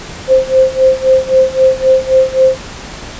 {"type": "tone with tremolo", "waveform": "sine", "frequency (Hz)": 523.3, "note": "C5", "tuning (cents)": 0, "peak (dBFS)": -3, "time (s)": [0.27, 2.58], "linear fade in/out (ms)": 50, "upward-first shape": "sine", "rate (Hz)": 3.8, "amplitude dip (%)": 90, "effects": ["pink hiss -28 dBFS RMS until 3.19 s", "resampled to 16000 Hz"]}